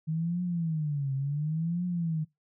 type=tone with vibrato; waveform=sine; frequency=155.3 Hz; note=D#3; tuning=3 cents flat; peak=-27 dBFS; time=0.07-2.25 s; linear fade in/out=20 ms; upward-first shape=triangle; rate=0.7 Hz; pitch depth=260 cents each way; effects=noise-tail reverb RT60 0.2 s tail -23 dB re dry